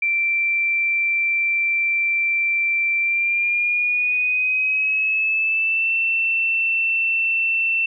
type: tone with pitch glide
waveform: sine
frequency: 2349 to 2683 Hz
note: D7 to E7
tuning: 0 to +30 cents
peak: -17 dBFS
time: 0.02-7.86 s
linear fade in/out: 5 ms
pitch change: +230 cents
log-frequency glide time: 2.99-5.93 s
effects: none